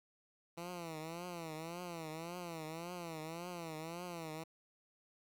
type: tone with vibrato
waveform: 10% pulse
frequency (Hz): 167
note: E3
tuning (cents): +23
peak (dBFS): -35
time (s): 0.57-4.44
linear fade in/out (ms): 10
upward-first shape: triangle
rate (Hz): 1.8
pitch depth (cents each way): 140
effects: 12-bit